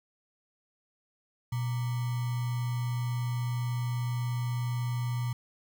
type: tone with sample-and-hold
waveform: sine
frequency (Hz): 121.8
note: B2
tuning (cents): -24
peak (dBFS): -28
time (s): 1.52-5.33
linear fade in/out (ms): 5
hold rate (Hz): 1050
effects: none